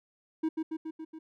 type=tone with echo; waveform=triangle; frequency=318.5 Hz; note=D#4; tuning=41 cents sharp; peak=-24 dBFS; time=0.43-0.49 s; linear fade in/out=10 ms; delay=140 ms; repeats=5; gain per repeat=-3 dB; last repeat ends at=1.19 s; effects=none